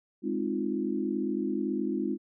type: chord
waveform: sine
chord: F minor seventh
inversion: first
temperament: equal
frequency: 207.7 / 261.6 / 311.1 / 349.2 Hz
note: Ab3 / C4 / Eb4 / F4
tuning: 0 / 0 / 0 / 0 cents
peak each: -33 dBFS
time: 0.22-2.18 s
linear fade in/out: 50 ms
effects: none